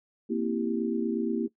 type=chord; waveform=sine; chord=C dominant seventh; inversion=third; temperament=equal; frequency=233.1 / 261.6 / 329.6 / 392 Hz; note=Bb3 / C4 / E4 / G4; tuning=0 / 0 / 0 / 0 cents; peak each=-29 / -34 / -31 / -33 dBFS; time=0.29-1.48 s; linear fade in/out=20 ms; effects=noise-tail reverb RT60 0.1 s tail -18 dB re dry